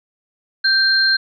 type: tone pair together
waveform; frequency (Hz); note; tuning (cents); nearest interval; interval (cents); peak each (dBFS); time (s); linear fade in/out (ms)
sine; 1568 / 4186; G6 / C8; 0 / 0; octave + perfect fourth; 1700; -15; 0.64-1.17; 10
effects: none